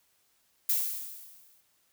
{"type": "noise with exponential decay", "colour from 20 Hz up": "violet", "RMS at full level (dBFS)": -25, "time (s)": [0.69, 1.61], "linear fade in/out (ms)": 5, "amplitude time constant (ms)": 200, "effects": ["white hiss -70 dBFS RMS until 1.92 s"]}